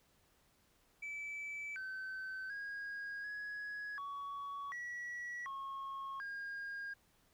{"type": "tone with pitch steps", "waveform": "sine", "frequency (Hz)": [2309, 1534, 1638, 1674, 1124, 1934, 1089, 1621], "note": ["D7", "G6", "G#6", "G#6", "C#6", "B6", "C#6", "G#6"], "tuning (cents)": [-30, -38, -24, 13, 24, -37, -31, -42], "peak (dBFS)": -39, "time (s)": [1.02, 6.94], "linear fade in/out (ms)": 10, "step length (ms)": 740, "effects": ["tanh soft clip ceiling -40 dBFS", "pink hiss -72 dBFS RMS until 7.33 s"]}